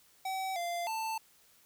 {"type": "tone with pitch steps", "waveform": "square", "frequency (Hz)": [763, 692, 887], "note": ["G5", "F5", "A5"], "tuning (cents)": [-47, -16, 14], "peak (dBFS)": -34, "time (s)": [0.25, 1.18], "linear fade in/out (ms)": 5, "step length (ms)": 310, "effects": ["white hiss -64 dBFS RMS until 1.65 s"]}